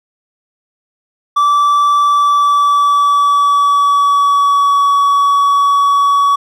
triangle tone with pitch glide, 1161 to 1130.6 Hz, D6 to C#6, -20 to +34 cents, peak -6 dBFS, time 1.36-6.36 s, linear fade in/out 10 ms, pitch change -46 cents, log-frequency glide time 2-4.84 s, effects none

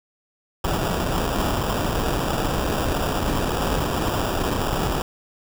pink noise with sample-and-hold, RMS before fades -23 dBFS, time 0.64-5.02 s, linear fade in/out 2 ms, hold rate 2100 Hz, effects none

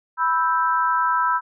sine chord, E minor, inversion second, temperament equal, 987.8 / 1318.5 / 1568 Hz, B5 / E6 / G6, 0 / 0 / 0 cents, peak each -20 / -21 / -26 dBFS, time 0.17-1.41 s, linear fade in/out 50 ms, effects none

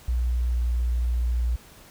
sine tone with pitch glide, 60.5 to 59.84 Hz, B1 to A#1, -35 to +46 cents, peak -21 dBFS, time 0.08-1.56 s, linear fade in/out 5 ms, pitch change -19 cents, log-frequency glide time 0.53-0.59 s, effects pink hiss -50 dBFS RMS until 1.9 s

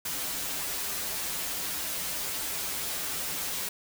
white noise with comb filter, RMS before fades -33 dBFS, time 0.05-3.69 s, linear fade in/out 5 ms, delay 8.7 ms, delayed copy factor -0.9, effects none

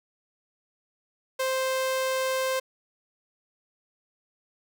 sawtooth tone, 523.3 Hz, C5, in tune, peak -21 dBFS, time 1.39-2.6 s, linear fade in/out 10 ms, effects none

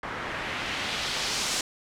white noise with low-pass filter sweep, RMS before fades -31 dBFS, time 0.03-1.61 s, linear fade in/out 2 ms, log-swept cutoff 1400 to 6900 Hz, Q 1.2, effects none

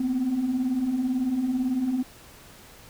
sine beating tone pair, 240 / 258 Hz, B3 / C4, -49 / -24 cents, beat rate 18 Hz, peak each -29 / -22 dBFS, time 0-2.03 s, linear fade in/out 5 ms, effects tanh soft clip ceiling -19 dBFS + pink hiss -49 dBFS RMS until 2.89 s

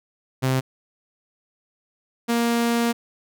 sawtooth tone pair in turn, 130.81 / 234.6 Hz, C3 / A#3, 0 / +11 cents, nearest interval minor seventh, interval 1011 cents, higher second, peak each -15 dBFS, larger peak neither, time 0.42-0.61 / 2.28-2.93 s, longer second, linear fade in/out 20 ms, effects none

